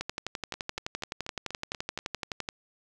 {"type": "two click trains", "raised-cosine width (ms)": 0.2, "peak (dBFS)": [-15, -21], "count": [30, 7], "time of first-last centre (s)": [[0.01, 2.489], [0.54, 1.989]], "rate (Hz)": [11.7, 4.14], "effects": []}